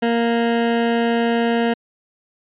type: tone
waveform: 20% pulse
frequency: 233.1 Hz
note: A#3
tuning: in tune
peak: -11 dBFS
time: 0.02-1.74 s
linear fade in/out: 10 ms
effects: resampled to 8000 Hz